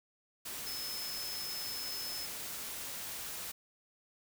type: tone in noise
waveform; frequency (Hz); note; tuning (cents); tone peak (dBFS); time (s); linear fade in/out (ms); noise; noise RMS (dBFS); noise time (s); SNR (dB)
sine; 5200; E8; -24; -40; 0.66-2.26; 10; white; -42; 0.45-3.52; -1
effects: none